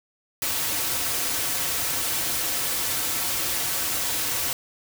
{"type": "noise with comb filter", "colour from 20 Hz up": "white", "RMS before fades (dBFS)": -26, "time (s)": [0.42, 4.53], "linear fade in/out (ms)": 2, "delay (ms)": 4.9, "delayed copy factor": -0.5, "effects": []}